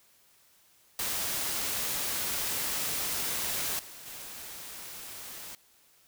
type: noise with level steps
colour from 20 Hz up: white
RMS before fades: -32 / -47 / -43 dBFS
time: 0.99-5.55 s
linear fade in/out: 2 ms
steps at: 3.79 / 4.06 s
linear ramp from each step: 2 ms
effects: white hiss -63 dBFS RMS until 6.07 s